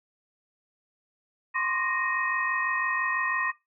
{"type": "tone cluster", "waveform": "sine", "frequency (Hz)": [1037, 1083, 1191, 1864, 2528], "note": ["C6", "C#6", "D6", "A#6", "D#7"], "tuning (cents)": [-16, -41, 24, -1, 27], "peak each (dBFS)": [-33, -34, -36, -28, -34], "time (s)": [1.54, 3.52], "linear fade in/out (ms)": 20, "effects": ["noise-tail reverb RT60 0.2 s tail -17 dB re dry"]}